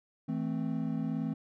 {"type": "chord", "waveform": "triangle", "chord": "A minor", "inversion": "second", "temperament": "equal with one note detuned", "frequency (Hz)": [162.54, 220, 261.6], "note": ["E3", "A3", "C4"], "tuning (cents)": [-24, 0, 0], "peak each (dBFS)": -33, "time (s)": [0.28, 1.34], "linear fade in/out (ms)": 10, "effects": []}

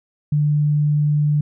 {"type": "tone", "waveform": "sine", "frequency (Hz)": 148.4, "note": "D3", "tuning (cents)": 18, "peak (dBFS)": -14, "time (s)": [0.32, 1.41], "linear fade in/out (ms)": 5, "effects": []}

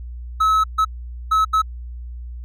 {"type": "tone bursts at uneven times", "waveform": "triangle", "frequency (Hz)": 1292, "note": "E6", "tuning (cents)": -35, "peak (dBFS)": -11, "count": 4, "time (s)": [[0.4, 0.64], [0.78, 0.85], [1.31, 1.45], [1.53, 1.62]], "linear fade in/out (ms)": 10, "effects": ["added 60 Hz sine -29 dBFS peak until 2.44 s", "MP3 96 kbps"]}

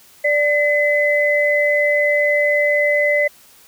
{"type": "tone pair together", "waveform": "sine", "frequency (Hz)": [587.3, 2026], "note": ["D5", "B6"], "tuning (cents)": [0, 44], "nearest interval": "octave + major sixth", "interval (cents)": 2144, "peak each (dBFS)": [-16, -16], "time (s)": [0.24, 3.28], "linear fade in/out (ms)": 10, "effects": ["white hiss -48 dBFS RMS until 3.67 s"]}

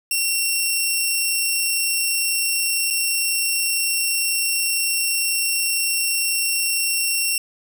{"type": "tone with dropouts", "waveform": "10% pulse", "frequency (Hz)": 2729, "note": "F7", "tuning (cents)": -41, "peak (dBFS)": -10, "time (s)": [0.11, 7.38], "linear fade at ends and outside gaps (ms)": 2, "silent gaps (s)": [2.903, 2.907], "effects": []}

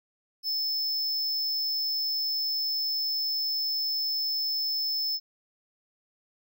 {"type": "tone", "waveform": "square", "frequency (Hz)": 5250, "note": "E8", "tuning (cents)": -8, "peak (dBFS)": -27, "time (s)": [0.43, 5.2], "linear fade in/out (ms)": 50, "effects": []}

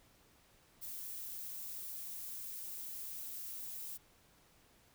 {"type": "noise", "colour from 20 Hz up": "violet", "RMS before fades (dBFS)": -45, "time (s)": [0.81, 3.98], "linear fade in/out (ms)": 20, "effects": ["pink hiss -67 dBFS RMS until 4.94 s"]}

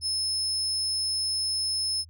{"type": "tone", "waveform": "35% pulse", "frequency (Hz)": 5210, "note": "E8", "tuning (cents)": -21, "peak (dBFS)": -23, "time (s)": [0.01, 2.05], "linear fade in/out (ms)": 50, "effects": ["added 82 Hz sine -48 dBFS peak until 2.09 s"]}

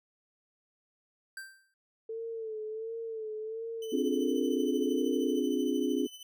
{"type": "tone with exponential decay", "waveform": "square", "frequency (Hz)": 1568, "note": "G6", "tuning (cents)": 0, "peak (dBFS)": -38, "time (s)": [1.37, 1.74], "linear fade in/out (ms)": 2, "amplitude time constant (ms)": 79}
{"type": "tone with vibrato", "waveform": "sine", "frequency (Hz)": 443.8, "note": "A4", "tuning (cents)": 15, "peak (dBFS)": -35, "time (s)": [2.09, 5.4], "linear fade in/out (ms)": 5, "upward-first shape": "sine", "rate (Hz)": 1.4, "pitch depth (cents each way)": 54}
{"type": "tone with tremolo", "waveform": "sawtooth", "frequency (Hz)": 3018, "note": "F#7", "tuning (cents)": 34, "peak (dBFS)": -40, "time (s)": [3.82, 6.23], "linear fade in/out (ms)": 2, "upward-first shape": "triangle", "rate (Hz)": 13, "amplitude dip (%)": 70}
{"type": "chord", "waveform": "sine", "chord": "D half-diminished seventh", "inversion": "third", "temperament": "equal with one note detuned", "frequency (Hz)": [261.6, 293.7, 352.3, 415.3], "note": ["C4", "D4", "F4", "Ab4"], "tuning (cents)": [0, 0, 15, 0], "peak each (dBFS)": [-31, -32, -34, -34], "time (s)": [3.92, 6.07], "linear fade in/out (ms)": 10}
{"effects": []}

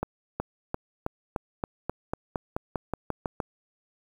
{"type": "accelerating click train", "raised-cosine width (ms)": 1, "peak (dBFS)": -14, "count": 15, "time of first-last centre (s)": [0.03, 3.402], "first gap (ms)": 370, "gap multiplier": 0.93, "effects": ["8-bit"]}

